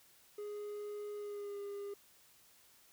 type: tone with pitch glide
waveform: triangle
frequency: 415.3 to 403.9 Hz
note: G#4 to G#4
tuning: 0 to -48 cents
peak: -39 dBFS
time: 0.38-1.94 s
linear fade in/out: 5 ms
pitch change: -48 cents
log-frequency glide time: 1.16-1.59 s
effects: white hiss -65 dBFS RMS until 2.92 s